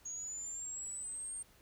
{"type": "exponential sweep", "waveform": "sine", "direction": "up", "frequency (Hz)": [6610, 8740], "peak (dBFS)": -40, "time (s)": [0.05, 1.43], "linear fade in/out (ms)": 10, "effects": ["added 60 Hz sine -70 dBFS peak until 1.61 s", "pink hiss -65 dBFS RMS until 1.61 s"]}